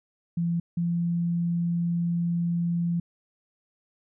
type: tone pair in turn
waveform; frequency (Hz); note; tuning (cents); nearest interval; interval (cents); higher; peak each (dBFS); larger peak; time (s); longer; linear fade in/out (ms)
sine; 170 / 171.18; F3 / F3; -46 / -34; unison; 12; second; -23; neither; 0.37-0.6 / 0.77-3; second; 5
effects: none